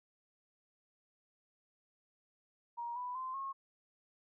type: tone with pitch steps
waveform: sine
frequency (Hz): 945 / 989.7 / 1036.5 / 1085.5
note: A#5 / B5 / C6 / C#6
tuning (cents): +23 / +3 / -17 / -37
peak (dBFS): -38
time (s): 2.77-3.53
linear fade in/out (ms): 20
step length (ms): 190
effects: none